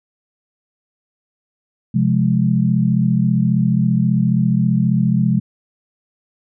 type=chord; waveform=sine; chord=F minor; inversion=second; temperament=just; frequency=130.96 / 174.61 / 209.5 Hz; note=C3 / F3 / Ab3; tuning=+2 / 0 / +15 cents; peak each=-17 dBFS; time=1.94-5.4 s; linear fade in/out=10 ms; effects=none